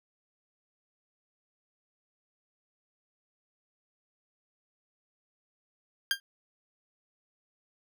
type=tone with exponential decay; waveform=20% pulse; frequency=1600 Hz; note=G6; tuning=35 cents sharp; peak=-16 dBFS; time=6.11-6.2 s; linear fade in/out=1 ms; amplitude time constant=19 ms; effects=none